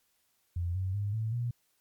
sine tone with pitch steps, 86.8 / 94.11 / 102.04 / 110.63 / 119.95 Hz, F2 / F#2 / G#2 / A2 / A#2, -10 / +30 / -30 / +10 / +50 cents, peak -29 dBFS, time 0.56-1.51 s, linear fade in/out 5 ms, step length 190 ms, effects white hiss -73 dBFS RMS until 1.8 s + MP3 96 kbps

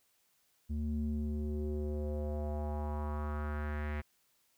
square tone with low-pass filter sweep, 74.6 Hz, D2, 28 cents sharp, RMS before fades -36 dBFS, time 0.69-4.02 s, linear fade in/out 20 ms, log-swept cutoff 180 to 2100 Hz, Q 3.1, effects white hiss -73 dBFS RMS until 4.57 s

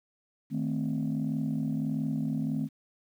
sine chord, A diminished, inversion second, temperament equal, 155.56 / 220 / 261.6 Hz, Eb3 / A3 / C4, 0 / 0 / 0 cents, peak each -31 dBFS, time 0.5-2.69 s, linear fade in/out 50 ms, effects tanh soft clip ceiling -22 dBFS + 10-bit

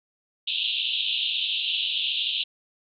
white band-pass noise, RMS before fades -27 dBFS, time 0.47-2.44 s, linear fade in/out 10 ms, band 2700 to 3800 Hz, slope 96 dB/octave, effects none

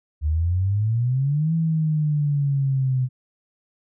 sine exponential two-way sweep, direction up then down, 73.2 to 164.81 to 126.8 Hz, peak -18 dBFS, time 0.21-3.09 s, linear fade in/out 50 ms, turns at 1.54 s, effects none

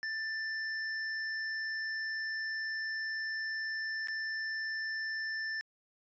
square tone with dropouts, 1771 Hz, A6, 11 cents sharp, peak -35 dBFS, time 0.03-5.61 s, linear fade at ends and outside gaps 0 ms, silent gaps 4.073-4.084 s, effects resampled to 16000 Hz

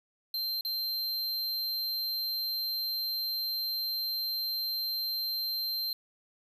square tone with dropouts, 4140 Hz, C8, 19 cents flat, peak -31 dBFS, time 0.34-5.93 s, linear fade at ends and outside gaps 2 ms, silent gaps 0.61-0.649 s, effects none

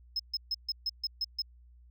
sine tone bursts, 5160 Hz, E8, 38 cents flat, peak -26 dBFS, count 8, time 0.16-1.42 s, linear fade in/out 5 ms, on 35 ms, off 140 ms, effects tanh soft clip ceiling -28 dBFS + added 60 Hz sine -54 dBFS peak until 1.9 s

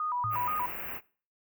sine tone with vibrato, 1100 Hz, C#6, 14 cents flat, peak -29 dBFS, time 0-0.66 s, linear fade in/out 2 ms, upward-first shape square, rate 4.2 Hz, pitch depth 200 cents each way
sine tone with exponential decay, 110 Hz, A2, in tune, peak -33 dBFS, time 0.24-0.7 s, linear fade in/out 5 ms, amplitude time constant 100 ms
white band-stop noise, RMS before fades -38 dBFS, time 0.3-1.01 s, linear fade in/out 50 ms, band 2800 to 14000 Hz, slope 96 dB/octave
effects noise-tail reverb RT60 0.4 s tail -20 dB re dry

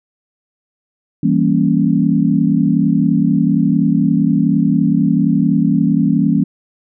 sine chord, E diminished seventh, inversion none, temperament equal, 164.81 / 196 / 233.1 / 277.2 Hz, E3 / G3 / Bb3 / Db4, 0 / 0 / 0 / 0 cents, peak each -16 dBFS, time 1.23-6.44 s, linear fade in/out 5 ms, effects none

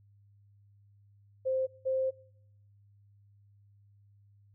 sine tone pair in turn, 523.3 / 525.2 Hz, C5 / C5, 0 / +6 cents, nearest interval unison, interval 6 cents, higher second, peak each -27 dBFS, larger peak neither, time 1.45-1.67 / 1.85-2.11 s, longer second, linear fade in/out 20 ms, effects noise-tail reverb RT60 0.8 s tail -25 dB re dry + added 101 Hz sine -59 dBFS peak until 4.54 s

